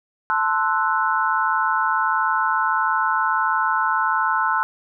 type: chord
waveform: sine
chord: F# half-diminished seventh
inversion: first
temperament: equal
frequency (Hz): 880 / 1046.5 / 1318.5 / 1480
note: A5 / C6 / E6 / F#6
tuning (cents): 0 / 0 / 0 / 0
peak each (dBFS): -23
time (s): 0.3-4.63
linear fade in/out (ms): 0
effects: none